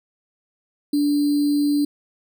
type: tone with sample-and-hold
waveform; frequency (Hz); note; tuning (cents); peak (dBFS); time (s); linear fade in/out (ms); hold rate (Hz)
sine; 290.9; D4; -16; -16; 0.93-1.85; 5; 4410
effects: none